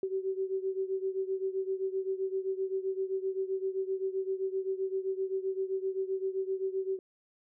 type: beating tone pair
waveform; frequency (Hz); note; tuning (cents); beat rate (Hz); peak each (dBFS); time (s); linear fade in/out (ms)
sine; 380 / 387.7; F#4 / G4; +46 / -19; 7.7; -32 / -35; 0.03-6.99; 2
effects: none